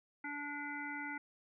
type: harmonic tone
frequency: 290 Hz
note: D4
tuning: 22 cents flat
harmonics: 1 / 3 / 5 / 7 / 8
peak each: -46 / -47 / -45 / -44 / -54 dBFS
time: 0.24-1.18 s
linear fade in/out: 5 ms
effects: none